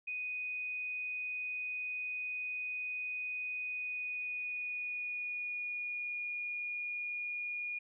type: tone with pitch glide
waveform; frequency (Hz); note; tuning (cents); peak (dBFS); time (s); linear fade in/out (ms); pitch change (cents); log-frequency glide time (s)
sine; 2489 to 2438; D#7 to D#7; 0 to -36; -36; 0.07-7.79; 10; -36; 3.63-6.18
effects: none